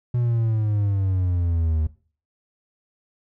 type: exponential sweep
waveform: triangle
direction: down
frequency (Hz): 123.1 to 76.8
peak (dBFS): -17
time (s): 0.14-1.87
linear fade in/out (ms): 5
effects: noise-tail reverb RT60 0.4 s tail -18 dB re dry